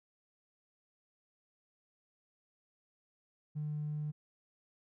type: tone with tanh clipping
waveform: triangle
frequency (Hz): 150.3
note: D3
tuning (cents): +40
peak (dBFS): -34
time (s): 3.55-4.12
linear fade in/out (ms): 20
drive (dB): 1
effects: none